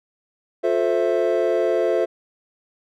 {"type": "chord", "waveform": "triangle", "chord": "F major seventh", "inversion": "none", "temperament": "equal with one note detuned", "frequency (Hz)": [356.2, 440, 523.3, 659.3], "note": ["F4", "A4", "C5", "E5"], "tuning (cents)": [34, 0, 0, 0], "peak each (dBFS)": -21, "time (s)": [0.63, 2.06], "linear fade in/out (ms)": 20, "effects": []}